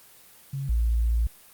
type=tone pair in turn; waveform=sine; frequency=137.3 / 57.21 Hz; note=C#3 / A#1; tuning=-16 / -32 cents; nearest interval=octave + minor third; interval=1516 cents; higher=first; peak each=-28 / -20 dBFS; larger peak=second; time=0.53-0.69 / 0.69-1.27 s; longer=second; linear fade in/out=5 ms; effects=white hiss -52 dBFS RMS until 1.53 s + Opus 32 kbps